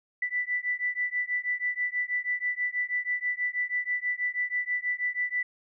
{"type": "beating tone pair", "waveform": "sine", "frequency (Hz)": [1975.5, 1981.7], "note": ["B6", "B6"], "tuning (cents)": [0, 5], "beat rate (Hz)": 6.2, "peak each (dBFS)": -30, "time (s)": [0.22, 5.43], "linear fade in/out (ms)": 5, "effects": []}